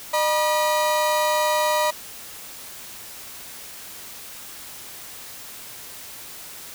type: tone pair together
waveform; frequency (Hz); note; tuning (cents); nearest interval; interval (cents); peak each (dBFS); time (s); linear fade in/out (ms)
35% pulse; 608 / 965.1; D#5 / B5; -40 / -40; minor sixth; 800; -20 / -20; 0.13-1.91; 10
effects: white hiss -39 dBFS RMS until 6.74 s